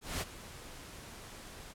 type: noise with ADSR envelope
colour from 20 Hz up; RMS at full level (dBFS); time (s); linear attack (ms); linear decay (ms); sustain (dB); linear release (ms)
pink; -34; 0.01-1.74; 200; 32; -15; 33
effects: low-pass 12000 Hz 12 dB/octave